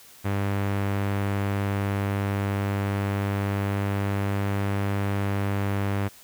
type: tone with low-pass filter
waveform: sawtooth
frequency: 99.8 Hz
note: G2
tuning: 32 cents sharp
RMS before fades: -26 dBFS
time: 0.24-6.09 s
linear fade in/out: 20 ms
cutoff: 2300 Hz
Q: 1.1
effects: white hiss -50 dBFS RMS until 6.23 s